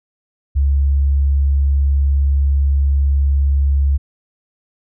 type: tone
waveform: sine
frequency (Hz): 69.6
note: C#2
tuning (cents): +8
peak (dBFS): -11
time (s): 0.55-3.98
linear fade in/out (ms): 20
effects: none